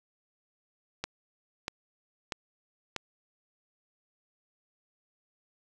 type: click train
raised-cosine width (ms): 0.2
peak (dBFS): -15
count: 4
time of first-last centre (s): 1.04-2.963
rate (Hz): 1.56
effects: none